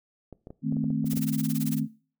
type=clicks; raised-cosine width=2 ms; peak=-28 dBFS; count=10; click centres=0.327 / 0.471 / 0.505 / 0.724 / 0.768 / 0.842 / 0.904 / 1.044 / 1.134 / 1.172 s
type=chord; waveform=sine; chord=A diminished; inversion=second; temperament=equal; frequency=155.56 / 220 / 261.6 Hz; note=Eb3 / A3 / C4; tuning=0 / 0 / 0 cents; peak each=-29 dBFS; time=0.62-1.88 s; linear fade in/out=50 ms
type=noise with tremolo; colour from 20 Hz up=blue; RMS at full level=-34 dBFS; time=1.05-1.81 s; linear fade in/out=50 ms; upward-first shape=sine; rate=18 Hz; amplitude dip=100%
effects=noise-tail reverb RT60 0.4 s tail -20 dB re dry